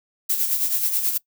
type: noise with tremolo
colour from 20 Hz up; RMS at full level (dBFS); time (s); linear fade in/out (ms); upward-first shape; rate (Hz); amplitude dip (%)
violet; -20; 0.29-1.18; 10; sine; 9.3; 55
effects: noise-tail reverb RT60 0.1 s tail -22 dB re dry

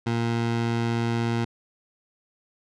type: tone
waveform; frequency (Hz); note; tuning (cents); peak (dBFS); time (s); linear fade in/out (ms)
20% pulse; 116.54; A#2; 0; -18; 0.06-1.45; 10
effects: low-pass 5000 Hz 12 dB/octave

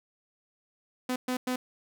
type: tone bursts at uneven times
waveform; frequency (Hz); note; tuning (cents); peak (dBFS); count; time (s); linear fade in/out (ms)
sawtooth; 252.7; B3; +40; -24; 3; 1.09-1.16 / 1.28-1.37 / 1.47-1.56; 5
effects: none

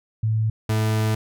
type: tone pair in turn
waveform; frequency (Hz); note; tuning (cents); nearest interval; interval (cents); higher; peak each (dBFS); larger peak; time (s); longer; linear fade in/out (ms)
sine / 40% pulse; 110 / 108.93; A2 / A2; 0 / -17; unison; 17; first; -18; neither; 0.23-0.5 / 0.69-1.15; second; 5
effects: none

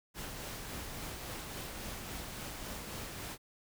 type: noise with tremolo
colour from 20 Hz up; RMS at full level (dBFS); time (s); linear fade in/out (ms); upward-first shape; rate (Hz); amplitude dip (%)
pink; -42; 0.14-3.38; 50; sine; 3.6; 25
effects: none

